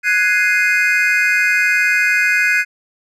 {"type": "chord", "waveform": "triangle", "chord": "Ab dominant seventh", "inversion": "third", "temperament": "equal", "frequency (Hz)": [1480, 1661.2, 2093, 2489], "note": ["Gb6", "Ab6", "C7", "Eb7"], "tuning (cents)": [0, 0, 0, 0], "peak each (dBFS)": -16, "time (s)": [0.03, 2.65], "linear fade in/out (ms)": 50, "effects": []}